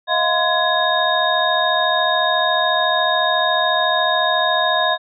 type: tone cluster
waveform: sine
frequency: 637 / 711 / 1028 / 1677 / 3716 Hz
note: D#5 / F5 / C6 / G#6 / A#7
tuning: +41 / +31 / -31 / +16 / -6 cents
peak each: -21 dBFS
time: 0.07-4.98 s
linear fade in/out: 50 ms
effects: none